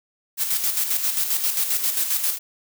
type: noise with tremolo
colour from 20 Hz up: blue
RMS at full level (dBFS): -21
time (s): 0.37-2.39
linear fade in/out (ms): 50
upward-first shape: square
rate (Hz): 7.5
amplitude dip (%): 50
effects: none